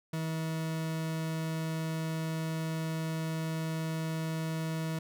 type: tone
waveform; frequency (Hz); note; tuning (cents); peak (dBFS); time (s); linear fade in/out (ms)
40% pulse; 160.5; E3; -46; -31; 0.13-4.99; 5
effects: none